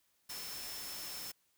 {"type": "tone in noise", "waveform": "sine", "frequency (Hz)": 5310, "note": "E8", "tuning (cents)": 12, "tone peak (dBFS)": -47, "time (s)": [0.29, 1.32], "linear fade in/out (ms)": 10, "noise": "white", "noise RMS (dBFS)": -45, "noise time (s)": [0.29, 1.32], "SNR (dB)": -5, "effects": ["white hiss -75 dBFS RMS until 1.57 s"]}